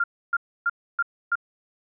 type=tone bursts; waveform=sine; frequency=1396.9 Hz; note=F6; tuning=in tune; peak=-19 dBFS; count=5; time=0-1.355 s; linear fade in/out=5 ms; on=39 ms; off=290 ms; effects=none